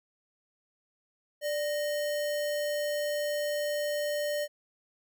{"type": "tone with sample-and-hold", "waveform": "sine", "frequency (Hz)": 589, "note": "D5", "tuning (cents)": 5, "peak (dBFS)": -28, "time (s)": [1.41, 4.48], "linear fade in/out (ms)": 50, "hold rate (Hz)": 2450, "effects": []}